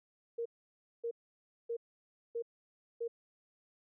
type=tone bursts; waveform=sine; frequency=466.2 Hz; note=A#4; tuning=in tune; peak=-34 dBFS; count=5; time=0.38-3.08 s; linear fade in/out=10 ms; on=76 ms; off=580 ms; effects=none